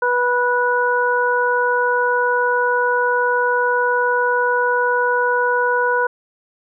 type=harmonic tone; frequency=490.3 Hz; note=B4; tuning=13 cents flat; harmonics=1 / 2 / 3; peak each=-19 / -19 / -19 dBFS; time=0.02-6.07 s; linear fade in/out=5 ms; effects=none